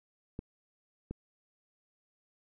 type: clicks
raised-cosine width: 3 ms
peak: -25 dBFS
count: 2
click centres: 0.391 / 1.11 s
effects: none